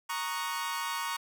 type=chord; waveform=sawtooth; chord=D# minor seventh; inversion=second; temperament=equal; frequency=932.3 / 1108.7 / 1244.5 / 1480 Hz; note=A#5 / C#6 / D#6 / F#6; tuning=0 / 0 / 0 / 0 cents; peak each=-32 / -32 / -38 / -38 dBFS; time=0.09-1.17 s; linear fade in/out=10 ms; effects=none